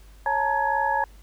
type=tone cluster; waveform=sine; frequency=551 / 863 / 926 / 1675 Hz; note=C#5 / A5 / A#5 / G#6; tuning=-11 / -34 / -12 / +14 cents; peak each=-31 / -24 / -25 / -28 dBFS; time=0.26-1.04 s; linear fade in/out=2 ms; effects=added 50 Hz sine -46 dBFS peak until 1.22 s + pink hiss -57 dBFS RMS until 1.22 s